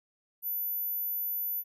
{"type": "tone", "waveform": "sine", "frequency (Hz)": 14000, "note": "A9", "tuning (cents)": -10, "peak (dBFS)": -30, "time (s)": [0.42, 1.64], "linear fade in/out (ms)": 50, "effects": []}